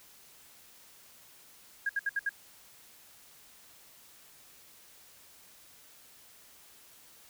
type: tone bursts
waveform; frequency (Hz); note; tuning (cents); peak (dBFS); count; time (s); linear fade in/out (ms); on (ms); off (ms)
sine; 1629; G#6; -34; -27; 5; 1.86-2.293; 5; 33; 67
effects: white hiss -57 dBFS RMS until 7.29 s